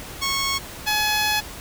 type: tone pair in turn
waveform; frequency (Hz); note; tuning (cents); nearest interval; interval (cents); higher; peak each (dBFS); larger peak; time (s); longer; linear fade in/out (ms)
10% pulse; 1099 / 847.5; C#6 / G#5; -15 / +35; major third; 450; first; -13 / -11; second; 0.21-0.59 / 0.86-1.41; second; 20
effects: added 60 Hz sine -46 dBFS peak until 1.6 s + pink hiss -37 dBFS RMS until 1.6 s